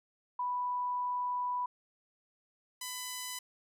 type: tone pair in turn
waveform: sine / 5% pulse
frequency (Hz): 987.8 / 1001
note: B5 / B5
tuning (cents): 0 / +23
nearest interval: unison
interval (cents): 23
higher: second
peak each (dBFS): -31 / -26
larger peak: second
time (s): 0.39-1.66 / 2.81-3.39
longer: first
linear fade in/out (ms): 5
effects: none